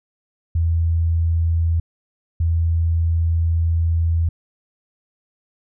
sine tone pair in turn, 82.9 / 82.9 Hz, E2 / E2, +10 / +10 cents, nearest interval unison, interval 0 cents, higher neither, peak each -15 dBFS, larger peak neither, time 0.55-1.8 / 2.4-4.29 s, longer second, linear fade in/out 5 ms, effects none

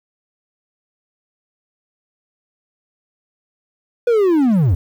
triangle linear sweep, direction down, 493.4 to 73.7 Hz, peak -9 dBFS, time 4.07-4.75 s, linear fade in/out 5 ms, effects 8-bit

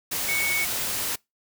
sine tone in noise, 2221 Hz, C#7, 3 cents sharp, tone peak -24 dBFS, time 0.28-0.65 s, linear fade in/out 10 ms, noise white, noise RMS -28 dBFS, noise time 0.11-1.16 s, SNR +1 dB, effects noise-tail reverb RT60 0.2 s tail -25 dB re dry

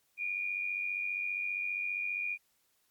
sine tone pair together, 2349 / 2444 Hz, D7 / D#7, 0 / -32 cents, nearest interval minor second, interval 68 cents, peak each -38 / -33 dBFS, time 0.17-2.38 s, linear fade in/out 50 ms, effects white hiss -73 dBFS RMS until 2.9 s + MP3 96 kbps

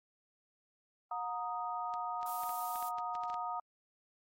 sine chord, D# minor, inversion first, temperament equal with one note detuned, 723.1 / 932.3 / 1244.5 Hz, F#5 / A#5 / D#6, -40 / 0 / 0 cents, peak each -40 dBFS, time 1.11-3.6 s, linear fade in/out 5 ms
clicks, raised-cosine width 0.2 ms, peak -34 dBFS, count 11, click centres 1.939 / 2.23 / 2.435 / 2.493 / 2.758 / 2.826 / 2.985 / 3.152 / 3.236 / 3.3 / 3.342 s
violet noise, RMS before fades -45 dBFS, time 2.26-2.89 s, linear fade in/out 2 ms
effects AAC 48 kbps

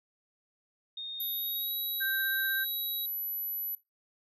sine tone with pitch glide, 3689 to 3866 Hz, A#7 to B7, -19 to -38 cents, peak -36 dBFS, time 0.97-3.06 s, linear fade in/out 5 ms, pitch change +81 cents, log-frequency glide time 1.33-1.78 s
sine tone, 11900 Hz, F#9, 9 cents sharp, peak -32 dBFS, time 1.2-3.75 s, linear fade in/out 2 ms
sine tone with vibrato, 1568 Hz, G6, in tune, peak -29 dBFS, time 2-2.65 s, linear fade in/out 20 ms, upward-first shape triangle, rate 16 Hz, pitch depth 12 cents each way
effects noise-tail reverb RT60 0.2 s tail -21 dB re dry + tanh soft clip ceiling -18 dBFS

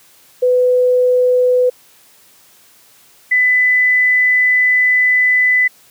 sine tone pair in turn, 500 / 2000 Hz, B4 / B6, +21 / +21 cents, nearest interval 2 octaves, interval 2400 cents, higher second, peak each -9 dBFS, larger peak neither, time 0.42-1.7 / 3.31-5.68 s, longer second, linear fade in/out 10 ms, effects white hiss -48 dBFS RMS until 5.9 s + high-pass 80 Hz 12 dB/octave

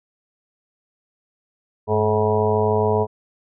harmonic tone with a mistuned harmonic, 107.3 Hz, A2, 43 cents flat, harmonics 1 / 2 / 4 / 5 / 6 / 7 / 8 / 9, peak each -23 / -27 / -19 / -29 / -25 / -29 / -30 / -25 dBFS, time 1.87-3.07 s, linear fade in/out 50 ms, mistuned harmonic 1, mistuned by -95 cents, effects none

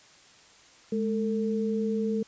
sine tone pair together, 211.4 / 448.3 Hz, G#3 / A4, +31 / +32 cents, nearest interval octave + minor second, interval 1301 cents, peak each -27 / -29 dBFS, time 0.92-2.23 s, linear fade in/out 5 ms, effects white hiss -55 dBFS RMS until 2.27 s + resampled to 16000 Hz

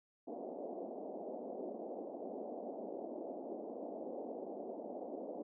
white band-pass noise, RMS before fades -45 dBFS, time 0.27-5.43 s, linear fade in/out 10 ms, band 220 to 710 Hz, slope 48 dB/octave, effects none

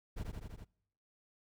brown noise with echo, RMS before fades -38 dBFS, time 0.16-0.24 s, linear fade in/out 20 ms, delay 82 ms, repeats 5, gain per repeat -2 dB, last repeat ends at 0.65 s, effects noise-tail reverb RT60 0.7 s tail -24 dB re dry

